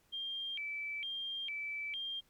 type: tone with vibrato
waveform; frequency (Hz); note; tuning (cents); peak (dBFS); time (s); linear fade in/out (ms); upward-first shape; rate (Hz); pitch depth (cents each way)
sine; 2720; F7; -46; -37; 0.12-2.21; 20; square; 1.1; 280
effects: pink hiss -71 dBFS RMS until 2.29 s + MP3 96 kbps